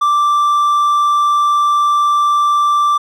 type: tone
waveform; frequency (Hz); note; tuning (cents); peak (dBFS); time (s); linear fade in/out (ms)
triangle; 1174; D6; -1; -8; 0.01-2.98; 10
effects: none